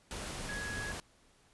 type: tone in noise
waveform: sine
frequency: 1671 Hz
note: G#6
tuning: 10 cents sharp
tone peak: -39 dBFS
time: 0.49-0.92 s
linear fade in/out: 0 ms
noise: pink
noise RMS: -41 dBFS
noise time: 0.11-1 s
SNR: -1 dB
effects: pink hiss -66 dBFS RMS until 1.53 s + resampled to 24000 Hz